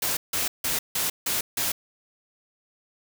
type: noise bursts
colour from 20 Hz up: white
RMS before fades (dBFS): -26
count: 6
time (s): 0.02-1.72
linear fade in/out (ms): 5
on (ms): 150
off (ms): 160
effects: none